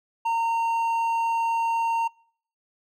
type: tone with hard clipping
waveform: sine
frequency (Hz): 918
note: A#5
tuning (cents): -27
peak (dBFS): -23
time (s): 0.25-2.08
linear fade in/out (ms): 10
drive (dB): 5
effects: noise-tail reverb RT60 0.6 s tail -26 dB re dry